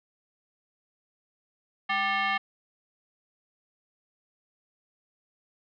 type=tone with frequency modulation; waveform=sine; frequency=205.4 Hz; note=G#3; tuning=19 cents flat; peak=-24 dBFS; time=1.89-2.38 s; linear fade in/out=10 ms; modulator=984 Hz; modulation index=2.6; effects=none